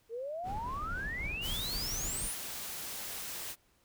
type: exponential sweep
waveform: sine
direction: up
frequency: 440 to 10548 Hz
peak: -36 dBFS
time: 0.09-2.36 s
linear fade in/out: 50 ms
type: noise with tremolo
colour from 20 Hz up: brown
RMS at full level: -40 dBFS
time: 0.43-2.3 s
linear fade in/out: 50 ms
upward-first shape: triangle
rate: 3.9 Hz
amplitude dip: 30%
type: noise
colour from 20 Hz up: white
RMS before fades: -41 dBFS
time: 1.41-3.56 s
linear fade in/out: 50 ms
effects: pink hiss -70 dBFS RMS until 3.84 s